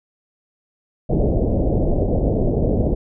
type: low-pass noise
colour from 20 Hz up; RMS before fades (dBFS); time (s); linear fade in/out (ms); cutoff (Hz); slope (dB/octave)
pink; -18; 1.09-2.95; 10; 650; 48
effects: none